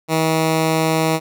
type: tone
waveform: 10% pulse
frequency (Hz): 160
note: D#3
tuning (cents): +49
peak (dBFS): -7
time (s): 0.08-1.2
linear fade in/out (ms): 50
effects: none